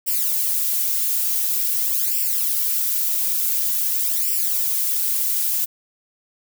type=noise with flanger; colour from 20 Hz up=violet; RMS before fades=-21 dBFS; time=0.06-5.66 s; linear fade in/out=20 ms; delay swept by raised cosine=0.38 to 4.08 ms; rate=0.47 Hz; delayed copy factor=+0.85; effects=none